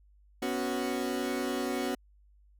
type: chord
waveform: 30% pulse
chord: B suspended second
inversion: none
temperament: equal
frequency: 246.9 / 277.2 / 370 Hz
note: B3 / C#4 / F#4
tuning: 0 / 0 / 0 cents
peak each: -32 dBFS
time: 0.42-1.95 s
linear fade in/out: 5 ms
effects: added 50 Hz sine -58 dBFS peak until 2.59 s